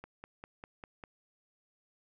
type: click train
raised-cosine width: 0.5 ms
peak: -30 dBFS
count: 6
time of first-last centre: 0.04-1.038 s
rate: 5.01 Hz
effects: none